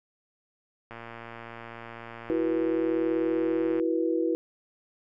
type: click train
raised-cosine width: 0.5 ms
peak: -26 dBFS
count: 336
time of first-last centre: 0.91-3.798 s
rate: 116 Hz
type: chord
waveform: sine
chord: E suspended second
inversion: none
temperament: equal with one note detuned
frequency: 329.6 / 370 / 484.8 Hz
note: E4 / F#4 / B4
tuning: 0 / 0 / -32 cents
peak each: -26 / -30 / -29 dBFS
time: 2.3-4.35 s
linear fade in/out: 0 ms
effects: none